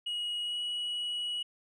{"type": "tone with pitch glide", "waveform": "sine", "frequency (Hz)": [2900, 2922], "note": ["F#7", "F#7"], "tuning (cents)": [-35, -22], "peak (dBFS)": -29, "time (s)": [0.06, 1.43], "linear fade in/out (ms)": 10, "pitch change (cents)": 13, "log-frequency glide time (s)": [0.43, 0.59], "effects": ["tanh soft clip ceiling -31 dBFS"]}